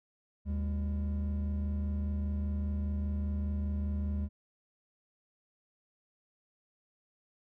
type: tone pair together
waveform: triangle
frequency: 75.7 / 202.1 Hz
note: D#2 / G#3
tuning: -47 / -47 cents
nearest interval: octave + perfect fourth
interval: 1700 cents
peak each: -28 / -34 dBFS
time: 0.45-4.29 s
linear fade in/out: 50 ms
effects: tanh soft clip ceiling -25 dBFS